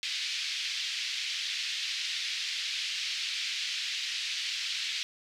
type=band-pass noise; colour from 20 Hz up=white; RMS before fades=-34 dBFS; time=0.03-5.03 s; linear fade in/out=0 ms; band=2200 to 4700 Hz; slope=24 dB/octave; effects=none